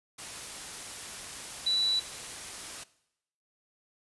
sine tone in noise, 3951 Hz, B7, in tune, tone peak -24 dBFS, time 1.66-2 s, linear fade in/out 10 ms, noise white, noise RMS -41 dBFS, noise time 0.18-2.84 s, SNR +14 dB, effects noise-tail reverb RT60 0.8 s tail -19 dB re dry + resampled to 24000 Hz

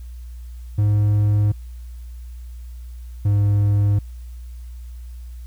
triangle tone pair in turn, 104 / 102.15 Hz, G#2 / G#2, +3 / -28 cents, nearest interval unison, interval 31 cents, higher first, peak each -12 dBFS, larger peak neither, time 0.78-1.52 / 3.25-3.99 s, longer neither, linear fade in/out 5 ms, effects added 60 Hz sine -32 dBFS peak until 5.46 s + white hiss -57 dBFS RMS until 5.46 s

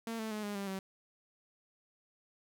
sawtooth tone with pitch steps, 227.9 / 220.1 / 212.6 / 205.4 / 198.4 / 191.64 Hz, A#3 / A3 / G#3 / G#3 / G3 / G3, -39 / +1 / +41 / -19 / +21 / -39 cents, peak -33 dBFS, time 0.07-0.79 s, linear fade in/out 2 ms, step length 120 ms, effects none

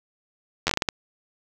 slowing click train, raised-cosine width 0.2 ms, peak -4 dBFS, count 8, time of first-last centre 0.67-0.888 s, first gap 10 ms, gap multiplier 1.37, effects 7-bit

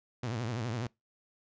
sawtooth tone with vibrato, 116.54 Hz, A#2, in tune, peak -29 dBFS, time 0.23-0.87 s, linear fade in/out 5 ms, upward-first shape triangle, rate 12 Hz, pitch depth 190 cents each way, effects noise-tail reverb RT60 0.2 s tail -24 dB re dry + resampled to 16000 Hz

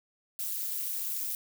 violet noise with amplitude modulation, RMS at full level -30 dBFS, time 0.39-1.35 s, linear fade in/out 2 ms, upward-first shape sine, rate 205 Hz, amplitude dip 90%, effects none

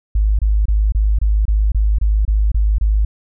sine tone bursts, 52.2 Hz, G#1, 10 cents sharp, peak -11 dBFS, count 11, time 0.15-3.05 s, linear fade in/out 5 ms, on 240 ms, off 26 ms, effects none

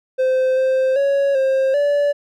triangle tone with pitch steps, 518 / 523 / 557 / 532 / 577 Hz, C5 / C5 / C#5 / C5 / D5, -17 / -1 / +8 / +29 / -31 cents, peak -12 dBFS, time 0.18-2.13 s, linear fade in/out 20 ms, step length 390 ms, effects none

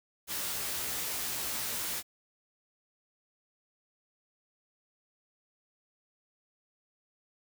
white noise with comb filter, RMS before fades -35 dBFS, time 0.27-2.03 s, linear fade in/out 50 ms, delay 17 ms, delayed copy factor +0.95, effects none

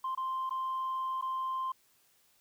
sine tone with dropouts, 1046.5 Hz, C6, in tune, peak -30 dBFS, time 0.04-1.72 s, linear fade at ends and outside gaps 5 ms, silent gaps 0.15-0.174 / 0.495-0.507 / 1.213-1.223 s, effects tanh soft clip ceiling -29 dBFS + white hiss -68 dBFS RMS until 2.4 s

